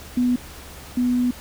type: tone pair in turn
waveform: sine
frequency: 246.9 / 246.9 Hz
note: B3 / B3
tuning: 0 / 0 cents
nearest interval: unison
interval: 0 cents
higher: neither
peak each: -16 / -17 dBFS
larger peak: first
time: 0.17-0.36 / 0.97-1.31 s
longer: second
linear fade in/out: 5 ms
effects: added 71 Hz sine -43 dBFS peak until 1.4 s + pink hiss -41 dBFS RMS until 1.4 s